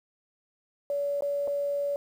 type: tone with dropouts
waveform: sine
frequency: 570 Hz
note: C#5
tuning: 48 cents sharp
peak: -26 dBFS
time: 0.9-1.96 s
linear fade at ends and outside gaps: 1 ms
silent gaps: 1.208-1.222 / 1.475-1.479 s
effects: 9-bit